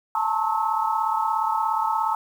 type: tone cluster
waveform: sine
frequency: 868 / 905 / 1083 / 1295 Hz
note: A5 / A5 / C#6 / E6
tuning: -24 / +48 / -41 / -31 cents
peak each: -25 / -25 / -29 / -27 dBFS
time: 0.15-2.15 s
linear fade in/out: 2 ms
effects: 8-bit